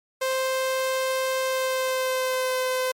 sawtooth tone with pitch glide, 523.3 to 513.1 Hz, C5 to C5, 0 to -34 cents, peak -19 dBFS, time 0.21-2.92 s, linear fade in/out 10 ms, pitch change -34 cents, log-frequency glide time 1.42-2.58 s, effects MP3 64 kbps

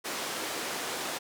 pink band-pass noise, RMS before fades -35 dBFS, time 0.04-1.19 s, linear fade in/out 20 ms, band 360 to 11000 Hz, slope 12 dB/octave, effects none

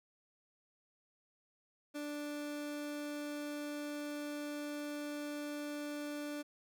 30% pulse tone, 293.7 Hz, D4, in tune, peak -37 dBFS, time 1.94-6.43 s, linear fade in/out 20 ms, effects none

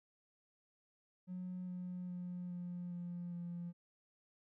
triangle tone with pitch steps, 182 / 180.22 / 178.46 / 176.72 / 174.99 / 173.28 Hz, F#3 / F#3 / F3 / F3 / F3 / F3, -28 / -45 / +38 / +21 / +4 / -13 cents, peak -38 dBFS, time 1.27-3.73 s, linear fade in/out 50 ms, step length 410 ms, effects tanh soft clip ceiling -38 dBFS

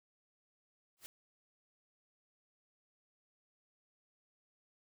white noise with exponential growth, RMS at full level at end -45 dBFS, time 0.97-1.06 s, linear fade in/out 0 ms, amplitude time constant 18 ms, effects none

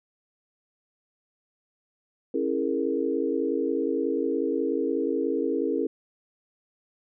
sine chord, A# half-diminished seventh, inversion first, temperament equal with one note detuned, 272.9 / 329.6 / 415.3 / 466.2 Hz, C#4 / E4 / G#4 / A#4, -27 / 0 / 0 / 0 cents, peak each -29 dBFS, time 2.34-5.87 s, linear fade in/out 5 ms, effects none

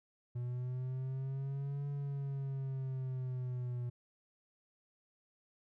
triangle linear two-way sweep, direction up then down, 121.2 to 142.7 to 121.2 Hz, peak -34 dBFS, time 0.35-3.9 s, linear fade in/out 10 ms, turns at 1.88 s, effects none

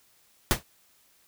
pink noise with exponential decay, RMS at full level -18 dBFS, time 0.51-0.63 s, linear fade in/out 0 ms, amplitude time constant 24 ms, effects white hiss -63 dBFS RMS until 1.27 s

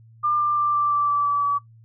sine tone with pitch steps, 1197 / 1189.4 / 1181.9 / 1174.4 / 1167 / 1159.6 / 1152.2 / 1144.9 Hz, D6 / D6 / D6 / D6 / D6 / D6 / D6 / D6, +33 / +22 / +11 / 0 / -11 / -22 / -33 / -44 cents, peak -18 dBFS, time 0.23-1.59 s, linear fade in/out 20 ms, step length 170 ms, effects noise-tail reverb RT60 0.1 s tail -18 dB re dry + added 113 Hz sine -47 dBFS peak until 1.84 s

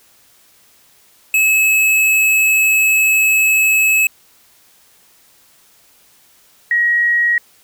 square / sine tone pair in turn, 2586 / 1898.1 Hz, E7 / A#6, -34 / +31 cents, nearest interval perfect fourth, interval 535 cents, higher first, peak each -11 / -11 dBFS, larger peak neither, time 1.34-4.07 / 6.71-7.38 s, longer first, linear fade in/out 2 ms, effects white hiss -51 dBFS RMS until 7.63 s

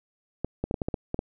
clicks, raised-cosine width 2 ms, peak -14 dBFS, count 9, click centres 0.446 / 0.64 / 0.711 / 0.742 / 0.818 / 0.885 / 0.942 / 1.144 / 1.191 s, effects none

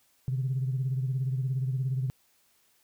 sine beating tone pair, 129.9 / 146.9 Hz, C3 / D3, -12 / +1 cents, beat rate 17 Hz, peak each -26 / -35 dBFS, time 0.28-2.1 s, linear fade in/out 0 ms, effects tanh soft clip ceiling -21 dBFS + white hiss -67 dBFS RMS until 2.83 s

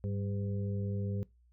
harmonic tone with a mistuned harmonic, 101 Hz, G#2, 48 cents flat, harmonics 1 / 2 / 4 / 5, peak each -33 / -39 / -45 / -47 dBFS, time 0.04-1.23 s, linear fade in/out 0 ms, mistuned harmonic 2, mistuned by -50 cents, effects noise-tail reverb RT60 0.2 s tail -21 dB re dry + added 60 Hz sine -62 dBFS peak until 1.52 s

